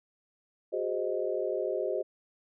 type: chord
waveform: sine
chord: Ab dominant seventh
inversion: third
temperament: equal with one note detuned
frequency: 370 / 409.6 / 523.3 / 622.3 Hz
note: Gb4 / Ab4 / C5 / Eb5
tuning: 0 / -24 / 0 / 0 cents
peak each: -34 dBFS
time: 0.72-2.03 s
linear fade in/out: 20 ms
effects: none